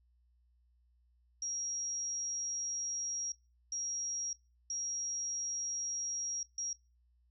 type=tone bursts at uneven times; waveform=sine; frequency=5650 Hz; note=F8; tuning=19 cents sharp; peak=-35 dBFS; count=4; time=1.42-3.32 / 3.72-4.33 / 4.7-6.43 / 6.58-6.73 s; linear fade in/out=2 ms; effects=noise-tail reverb RT60 0.3 s tail -22 dB re dry + added 60 Hz sine -67 dBFS peak until 7.3 s